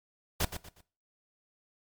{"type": "noise with echo", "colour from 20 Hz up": "pink", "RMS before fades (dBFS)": -28, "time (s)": [0.4, 0.45], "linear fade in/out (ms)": 5, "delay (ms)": 120, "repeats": 3, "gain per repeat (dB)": -10, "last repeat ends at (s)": 0.81, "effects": ["noise-tail reverb RT60 0.4 s tail -19 dB re dry", "MP3 96 kbps"]}